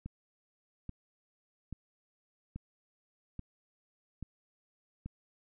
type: click train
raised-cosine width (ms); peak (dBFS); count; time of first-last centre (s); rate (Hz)
5; -28; 7; 0.06-5.06; 1.2
effects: none